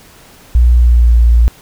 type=tone with pitch glide; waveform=sine; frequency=60.1 to 58.15 Hz; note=B1 to A#1; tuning=-46 to -4 cents; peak=-4 dBFS; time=0.55-1.48 s; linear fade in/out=0 ms; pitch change=-58 cents; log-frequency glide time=0.79-1.15 s; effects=pink hiss -41 dBFS RMS until 1.61 s